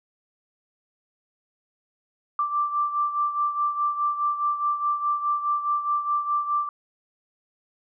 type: beating tone pair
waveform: sine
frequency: 1174.7 / 1179.5 Hz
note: D6 / D6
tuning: 0 / +7 cents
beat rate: 4.8 Hz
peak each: -23 / -29 dBFS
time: 2.39-6.69 s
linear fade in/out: 2 ms
effects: none